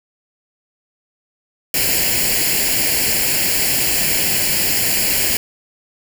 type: noise with comb filter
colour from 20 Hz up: white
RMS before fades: -17 dBFS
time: 1.74-5.37 s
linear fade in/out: 2 ms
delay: 0.41 ms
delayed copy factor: +0.75
effects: none